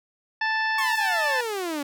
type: harmonic tone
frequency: 880 Hz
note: A5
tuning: in tune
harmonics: 1 / 2 / 3 / 4 / 5 / 6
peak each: -27 / -24 / -34 / -40 / -41 / -38 dBFS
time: 0.41-1.41 s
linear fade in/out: 5 ms
type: exponential sweep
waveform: sawtooth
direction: down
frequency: 1128 to 277.2 Hz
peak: -23 dBFS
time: 0.78-1.83 s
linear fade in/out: 5 ms
effects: none